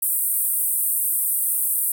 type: band-pass noise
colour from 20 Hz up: white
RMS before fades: -22 dBFS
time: 0.02-1.92 s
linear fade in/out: 5 ms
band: 8400 to 16000 Hz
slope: 96 dB/octave
effects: none